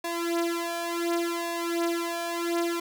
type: tone with flanger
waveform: sawtooth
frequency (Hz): 339.9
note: F4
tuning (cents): -47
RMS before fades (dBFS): -29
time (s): 0.04-2.8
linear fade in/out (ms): 5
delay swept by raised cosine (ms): 1.8 to 4.2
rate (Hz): 0.69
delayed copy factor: +0.95
effects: none